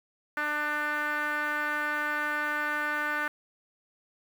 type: tone with low-pass filter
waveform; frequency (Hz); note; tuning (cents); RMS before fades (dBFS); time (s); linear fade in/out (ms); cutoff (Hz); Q
5% pulse; 298; D4; +25; -30; 0.37-3.28; 2; 1600; 4
effects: 8-bit